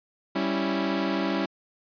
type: chord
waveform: sawtooth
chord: C# diminished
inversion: second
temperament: equal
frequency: 196 / 277.2 / 329.6 Hz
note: G3 / C#4 / E4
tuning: 0 / 0 / 0 cents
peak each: -25 dBFS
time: 0.35-1.46 s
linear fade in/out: 10 ms
effects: resampled to 11025 Hz